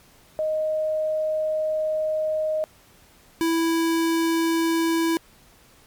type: tone pair in turn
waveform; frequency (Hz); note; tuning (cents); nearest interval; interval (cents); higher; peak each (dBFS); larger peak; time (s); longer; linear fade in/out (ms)
sine / square; 622.3 / 329.7; D#5 / E4; 0 / 0; major seventh; 1100; first; -21 / -20; second; 0.39-2.64 / 3.41-5.17; first; 0
effects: pink hiss -54 dBFS RMS until 5.86 s + MP3 96 kbps